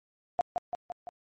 sine tone with echo, 707 Hz, F5, 21 cents sharp, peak -21 dBFS, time 0.39-0.41 s, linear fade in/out 0 ms, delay 170 ms, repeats 4, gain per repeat -4 dB, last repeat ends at 1.09 s, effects MP3 32 kbps

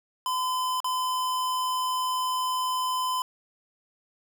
square tone with dropouts, 1018 Hz, C6, 48 cents flat, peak -26 dBFS, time 0.26-3.22 s, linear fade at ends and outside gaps 1 ms, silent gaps 0.803-0.844 s, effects none

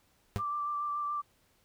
35% pulse tone with exponential decay, 100.4 Hz, G2, 42 cents sharp, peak -24 dBFS, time 0.36-0.44 s, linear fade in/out 0 ms, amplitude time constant 17 ms
sine tone with vibrato, 1174.7 Hz, D6, in tune, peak -31 dBFS, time 0.38-1.22 s, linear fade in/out 20 ms, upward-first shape sine, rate 7 Hz, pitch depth 17 cents each way
effects pink hiss -69 dBFS RMS until 1.64 s

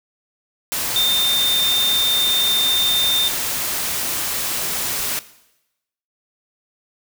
sine tone in noise, 3617 Hz, A7, 47 cents sharp, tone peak -15 dBFS, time 0.96-3.28 s, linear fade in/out 0 ms, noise white, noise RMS -23 dBFS, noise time 0.72-5.19 s, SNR +5 dB, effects noise-tail reverb RT60 0.9 s tail -17 dB re dry

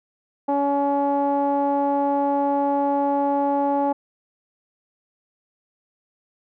sawtooth tone with low-pass filter, 282.4 Hz, C#4, 32 cents sharp, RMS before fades -21 dBFS, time 0.48-3.93 s, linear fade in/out 10 ms, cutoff 770 Hz, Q 9.6, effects none

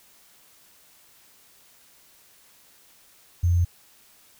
sine tone with sample-and-hold, 87 Hz, F2, 6 cents flat, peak -17 dBFS, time 3.43-3.65 s, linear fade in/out 10 ms, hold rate 6300 Hz, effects white hiss -56 dBFS RMS until 4.39 s

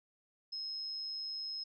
sine tone, 5150 Hz, E8, 41 cents flat, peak -38 dBFS, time 0.52-1.64 s, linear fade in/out 10 ms, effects none

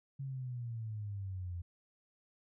sine exponential sweep, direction down, 138.59 to 85.6 Hz, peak -38 dBFS, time 0.19-1.62 s, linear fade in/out 10 ms, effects none

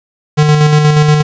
square tone with tremolo, 150.5 Hz, D3, 43 cents sharp, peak -5 dBFS, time 0.37-1.23 s, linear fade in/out 20 ms, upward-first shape square, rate 8.4 Hz, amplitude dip 35%, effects resampled to 16000 Hz + 7-bit

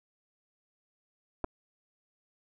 clicks, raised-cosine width 1 ms, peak -19 dBFS, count 2, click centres 1.442 / 1.445 s, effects none

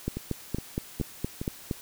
two click trains, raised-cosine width 3 ms, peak -19 / -15 dBFS, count 4 / 8, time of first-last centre 0.17-1.415 / 0.08-1.712 s, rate 2.41 / 4.29 Hz, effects white hiss -47 dBFS RMS until 1.81 s

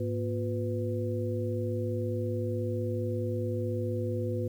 sine tone cluster, 104.7 / 241 / 355.5 / 500 Hz, G#2 / B3 / F4 / B4, +15 / -42 / +31 / +21 cents, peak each -31 / -37 / -36 / -35 dBFS, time 0-4.48 s, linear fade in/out 5 ms, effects 10-bit

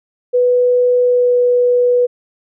sine tone with pitch glide, 493.9 to 490.8 Hz, B4 to B4, 0 to -11 cents, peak -9 dBFS, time 0.33-2.07 s, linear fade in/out 20 ms, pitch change -11 cents, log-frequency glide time 1.01-1.37 s, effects none

